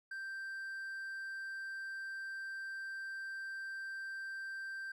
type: tone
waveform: triangle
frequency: 1570 Hz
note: G6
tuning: 2 cents sharp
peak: -39 dBFS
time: 0.11-4.92 s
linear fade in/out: 5 ms
effects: none